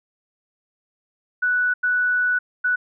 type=tone bursts at uneven times; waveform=sine; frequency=1480 Hz; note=F#6; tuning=in tune; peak=-17 dBFS; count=3; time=1.42-1.74 / 1.83-2.39 / 2.64-2.76 s; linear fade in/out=10 ms; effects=none